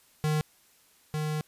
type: tone pair in turn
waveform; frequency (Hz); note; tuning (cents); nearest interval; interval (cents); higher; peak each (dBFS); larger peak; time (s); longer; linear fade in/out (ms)
square; 153.1 / 153.1; D#3 / D#3; -28 / -28; unison; 0; neither; -25 / -29; first; 0.24-0.41 / 1.14-1.41; second; 0
effects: white hiss -62 dBFS RMS until 1.47 s + resampled to 32000 Hz